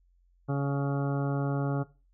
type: harmonic tone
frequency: 140 Hz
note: C#3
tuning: 18 cents sharp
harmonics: 1 / 2 / 3 / 4 / 5 / 6 / 8 / 9 / 10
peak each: -27 / -33 / -37 / -39 / -41 / -43 / -45 / -46 / -47 dBFS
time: 0.48-1.84 s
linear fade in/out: 20 ms
effects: noise-tail reverb RT60 0.3 s tail -17 dB re dry + added 44 Hz sine -62 dBFS peak until 2.13 s